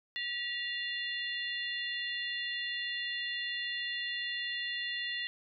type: harmonic tone with a mistuned harmonic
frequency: 698.5 Hz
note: F5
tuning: in tune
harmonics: 3 / 4 / 5 / 6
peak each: -37 / -39 / -41 / -43 dBFS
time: 0.16-5.27 s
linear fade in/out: 0 ms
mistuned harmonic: 3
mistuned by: -140 cents
effects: none

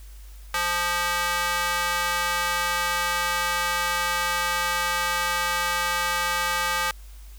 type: tone with high-pass filter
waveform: square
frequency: 174.61 Hz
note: F3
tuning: in tune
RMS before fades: -25 dBFS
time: 0.54-6.91 s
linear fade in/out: 2 ms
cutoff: 1200 Hz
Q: 1.4
effects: added 50 Hz sine -40 dBFS peak until 7.38 s + white hiss -54 dBFS RMS until 7.38 s

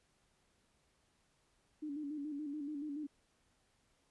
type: tone with vibrato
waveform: sine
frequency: 293.7 Hz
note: D4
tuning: in tune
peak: -39 dBFS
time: 1.82-3.07 s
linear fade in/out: 10 ms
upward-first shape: square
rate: 7 Hz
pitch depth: 63 cents each way
effects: pink hiss -75 dBFS RMS until 4.1 s + resampled to 24000 Hz

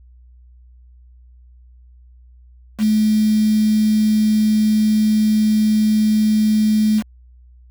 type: tone with quantisation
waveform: sine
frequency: 214.9 Hz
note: A3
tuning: 41 cents flat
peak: -12 dBFS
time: 2.78-7.03 s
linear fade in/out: 50 ms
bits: 5
effects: added 61 Hz sine -43 dBFS peak until 7.7 s

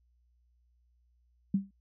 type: tone with exponential decay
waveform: sine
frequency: 196 Hz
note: G3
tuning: in tune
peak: -21 dBFS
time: 1.54-1.71 s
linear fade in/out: 5 ms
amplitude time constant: 35 ms
effects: added 60 Hz sine -66 dBFS peak until 1.8 s

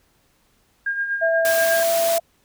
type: tone with tremolo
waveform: sine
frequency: 1615 Hz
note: G#6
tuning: 49 cents flat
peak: -19 dBFS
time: 0.86-1.83 s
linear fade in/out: 5 ms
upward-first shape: sine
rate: 8.3 Hz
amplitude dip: 55%
type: tone with pitch glide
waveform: sine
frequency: 659.3 to 669.7 Hz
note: E5 to E5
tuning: 0 to +27 cents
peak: -17 dBFS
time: 1.21-2.2 s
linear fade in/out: 20 ms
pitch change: +27 cents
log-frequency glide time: 1.45-1.94 s
type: high-pass noise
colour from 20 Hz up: white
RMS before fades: -26 dBFS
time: 1.45-2.18 s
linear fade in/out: 0 ms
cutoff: 200 Hz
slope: 12 dB/octave
effects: pink hiss -62 dBFS RMS until 2.44 s

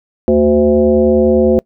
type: tone with frequency modulation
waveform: sine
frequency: 370 Hz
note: F#4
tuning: in tune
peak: -7 dBFS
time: 0.28-1.59 s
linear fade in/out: 0 ms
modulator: 146 Hz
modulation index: 1.4
effects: noise-tail reverb RT60 0.1 s tail -26 dB re dry

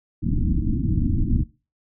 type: low-pass noise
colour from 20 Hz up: pink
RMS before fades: -21 dBFS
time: 0.22-1.44 s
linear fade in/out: 20 ms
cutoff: 320 Hz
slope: 96 dB/octave
effects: noise-tail reverb RT60 0.3 s tail -19 dB re dry

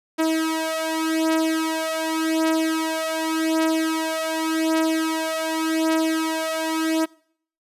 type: beating tone pair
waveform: sawtooth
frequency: 320 / 320.87 Hz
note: D#4 / E4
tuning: +49 / -47 cents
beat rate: 0.87 Hz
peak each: -19 / -20 dBFS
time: 0.18-7.06 s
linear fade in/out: 20 ms
effects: noise-tail reverb RT60 0.6 s tail -23 dB re dry + resampled to 32000 Hz

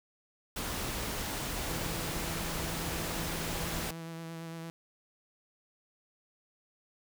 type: noise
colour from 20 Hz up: pink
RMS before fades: -36 dBFS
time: 0.56-3.91 s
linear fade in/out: 5 ms
type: tone with vibrato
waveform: sawtooth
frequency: 164.81 Hz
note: E3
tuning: in tune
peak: -36 dBFS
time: 1.68-4.7 s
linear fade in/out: 0 ms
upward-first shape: sine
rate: 8.8 Hz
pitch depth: 18 cents each way
effects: none

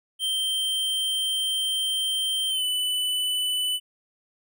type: tone with pitch glide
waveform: square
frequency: 3136 to 2991 Hz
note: G7 to F#7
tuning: 0 to +18 cents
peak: -24 dBFS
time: 0.19-3.8 s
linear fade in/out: 50 ms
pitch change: -82 cents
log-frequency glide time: 2.49-2.64 s
effects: none

